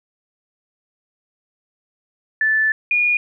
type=tone pair in turn; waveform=sine; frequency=1752 / 2439 Hz; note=A6 / D#7; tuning=-8 / -35 cents; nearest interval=tritone; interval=573 cents; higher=second; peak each=-14 dBFS; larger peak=neither; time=2.41-2.72 / 2.91-3.17 s; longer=first; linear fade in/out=2 ms; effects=none